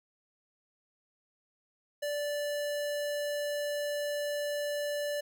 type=tone; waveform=square; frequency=584 Hz; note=D5; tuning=10 cents flat; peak=-32 dBFS; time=2.02-5.21 s; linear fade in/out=10 ms; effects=none